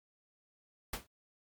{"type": "noise with exponential decay", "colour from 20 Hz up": "pink", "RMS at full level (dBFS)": -33, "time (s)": [0.93, 1.07], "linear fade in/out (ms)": 5, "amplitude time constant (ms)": 30, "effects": ["MP3 96 kbps"]}